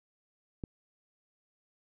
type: click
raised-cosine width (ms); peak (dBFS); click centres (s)
3; -24; 0.638
effects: none